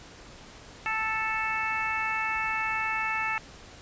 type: harmonic tone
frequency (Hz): 440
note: A4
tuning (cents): 0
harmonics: 2 / 3 / 4 / 5 / 6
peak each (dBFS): -33 / -33 / -33 / -33 / -33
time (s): 0.86-3.38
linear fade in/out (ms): 0
effects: pink hiss -48 dBFS RMS until 3.81 s + resampled to 16000 Hz